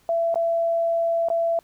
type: tone with dropouts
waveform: sine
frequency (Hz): 670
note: E5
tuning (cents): +28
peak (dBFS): -19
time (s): 0.09-1.59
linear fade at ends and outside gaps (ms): 1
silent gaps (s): 0.343-0.357 / 1.286-1.301
effects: pink hiss -60 dBFS RMS until 1.63 s